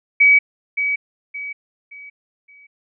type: tone with echo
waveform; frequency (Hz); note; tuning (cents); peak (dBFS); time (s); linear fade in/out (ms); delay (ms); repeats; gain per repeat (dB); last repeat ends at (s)
sine; 2274; C#7; +44; -8; 0.2-0.39; 10; 570; 4; -9; 2.67
effects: none